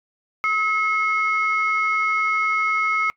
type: tone pair together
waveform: sine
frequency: 1284 / 2172 Hz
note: E6 / C#7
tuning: -46 / -36 cents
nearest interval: major sixth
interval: 910 cents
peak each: -20 dBFS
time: 0.44-3.1 s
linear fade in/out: 0 ms
effects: noise-tail reverb RT60 0.1 s tail -22 dB re dry + tanh soft clip ceiling -12 dBFS